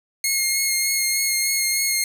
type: tone with vibrato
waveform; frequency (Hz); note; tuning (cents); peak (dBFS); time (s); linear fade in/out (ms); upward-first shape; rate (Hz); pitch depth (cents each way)
10% pulse; 2150; C7; +47; -10; 0.24-2.04; 2; sine; 3.3; 18
effects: none